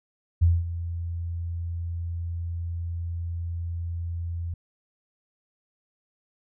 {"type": "tone with ADSR envelope", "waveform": "sine", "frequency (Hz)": 85, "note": "F2", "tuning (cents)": -46, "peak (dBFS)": -14, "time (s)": [0.41, 4.54], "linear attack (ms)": 17, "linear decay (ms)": 210, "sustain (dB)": -14, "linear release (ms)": 4, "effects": []}